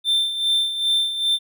triangle tone with tremolo, 3566 Hz, A7, 22 cents sharp, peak -14 dBFS, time 0.04-1.39 s, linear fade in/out 50 ms, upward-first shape sine, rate 2.5 Hz, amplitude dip 65%, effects none

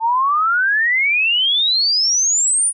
sine exponential sweep, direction up, 880 to 9730 Hz, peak -13 dBFS, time 0-2.73 s, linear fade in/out 50 ms, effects none

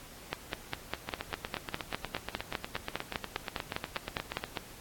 two click trains, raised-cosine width 0.3 ms, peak -15 / -18 dBFS, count 22 / 29, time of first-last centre 0.33-4.572 / 1.09-4.439 s, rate 4.95 / 8.36 Hz, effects pink hiss -50 dBFS RMS until 4.8 s + AAC 64 kbps

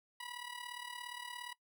15% pulse tone with amplitude modulation, 975 Hz, B5, 23 cents flat, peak -35 dBFS, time 0.2-1.53 s, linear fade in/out 5 ms, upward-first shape sine, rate 37.2 Hz, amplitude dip 75%, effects noise-tail reverb RT60 0.1 s tail -19 dB re dry

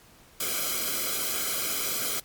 white noise with comb filter, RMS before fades -29 dBFS, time 0.4-2.2 s, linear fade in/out 5 ms, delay 1.1 ms, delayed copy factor -0.85, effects pink hiss -55 dBFS RMS until 2.24 s + MP3 96 kbps

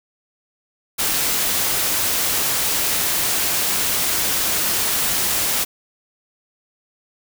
white noise, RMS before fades -20 dBFS, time 0.98-5.65 s, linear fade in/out 20 ms, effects none

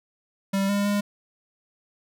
square tone with pitch steps, 195.7 / 202 / 204.1 Hz, G3 / G#3 / G#3, -3 / -48 / -30 cents, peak -22 dBFS, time 0.53-1.01 s, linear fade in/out 10 ms, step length 160 ms, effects none

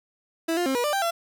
30% pulse tone with pitch steps, 328.5 / 351.9 / 266.3 / 483.9 / 593 / 786 / 677 Hz, E4 / F4 / C4 / B4 / D5 / G5 / E5, -6 / +13 / +31 / -35 / +17 / +4 / +46 cents, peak -20 dBFS, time 0.48-1.11 s, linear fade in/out 10 ms, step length 90 ms, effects none

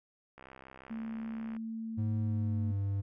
click train, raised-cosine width 0.5 ms, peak -35 dBFS, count 79, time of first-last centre 0.38-1.565 s, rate 65.8 Hz
sine tone, 224.3 Hz, A3, 34 cents sharp, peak -36 dBFS, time 0.9-2.72 s, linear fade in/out 10 ms
triangle tone with pitch glide, 105.7 to 99.19 Hz, G#2 to G2, +31 to +21 cents, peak -28 dBFS, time 1.97-3.02 s, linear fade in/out 20 ms, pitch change -110 cents, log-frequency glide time 2.19-2.75 s
effects none

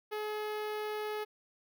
sawtooth tone with notch filter, 424.6 Hz, G#4, 38 cents sharp, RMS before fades -37 dBFS, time 0.11-1.25 s, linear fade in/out 20 ms, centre 7500 Hz, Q 0.65, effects none

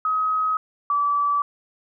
sine tone pair in turn, 1268 / 1154.2 Hz, D#6 / D6, +32 / -30 cents, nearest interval major second, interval 162 cents, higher first, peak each -19 / -18 dBFS, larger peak second, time 0.05-0.57 / 0.9-1.42 s, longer neither, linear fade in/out 2 ms, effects none

